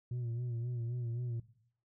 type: tone with vibrato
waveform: sine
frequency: 119.6 Hz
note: A#2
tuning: 45 cents sharp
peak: -32 dBFS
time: 0.11-1.4 s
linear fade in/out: 5 ms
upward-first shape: sine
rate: 3.8 Hz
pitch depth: 60 cents each way
effects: noise-tail reverb RT60 0.6 s tail -17 dB re dry + tanh soft clip ceiling -34 dBFS